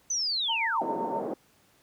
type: linear sweep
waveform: sine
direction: down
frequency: 6190 to 696 Hz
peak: -26 dBFS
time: 0.1-0.82 s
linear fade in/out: 5 ms
type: tone with tremolo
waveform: sine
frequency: 911 Hz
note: A#5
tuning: 40 cents flat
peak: -28 dBFS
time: 0.48-1.21 s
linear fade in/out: 20 ms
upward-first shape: sine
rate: 7.7 Hz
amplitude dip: 60%
type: band-pass noise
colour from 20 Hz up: white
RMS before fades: -33 dBFS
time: 0.81-1.34 s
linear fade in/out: 5 ms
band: 210 to 680 Hz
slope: 24 dB/octave
effects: pink hiss -63 dBFS RMS until 1.82 s + high-pass 80 Hz 12 dB/octave